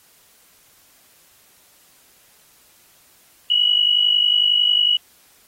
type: tone pair together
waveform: sine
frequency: 2913 / 2964 Hz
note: F#7 / F#7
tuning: -28 / +2 cents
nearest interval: unison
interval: 30 cents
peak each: -15 / -19 dBFS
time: 3.5-4.97 s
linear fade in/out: 5 ms
effects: white hiss -54 dBFS RMS until 5.47 s + AAC 48 kbps